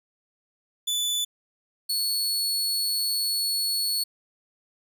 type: tone pair in turn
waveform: sawtooth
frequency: 3484 / 4401 Hz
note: A7 / C#8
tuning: -18 / -13 cents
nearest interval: major third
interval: 405 cents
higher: second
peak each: -21 dBFS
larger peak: neither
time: 0.87-1.25 / 1.89-4.04 s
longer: second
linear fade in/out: 10 ms
effects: none